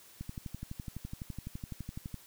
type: click train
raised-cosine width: 5 ms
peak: -27 dBFS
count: 24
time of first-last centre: 0.21-2.143 s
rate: 11.9 Hz
effects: white hiss -57 dBFS RMS until 2.26 s